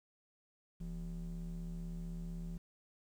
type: ring-modulated tone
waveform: triangle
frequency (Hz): 103.83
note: G#2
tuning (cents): 0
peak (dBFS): -35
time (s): 0.8-2.58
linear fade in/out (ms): 10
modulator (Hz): 65.9
effects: 11-bit